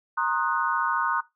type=chord; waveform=sine; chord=C half-diminished seventh; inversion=third; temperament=equal with one note detuned; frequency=932.3 / 1066 / 1244.5 / 1480 Hz; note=Bb5 / C6 / Eb6 / Gb6; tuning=0 / +32 / 0 / 0 cents; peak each=-28 dBFS; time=0.17-1.21 s; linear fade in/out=10 ms; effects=noise-tail reverb RT60 0.2 s tail -19 dB re dry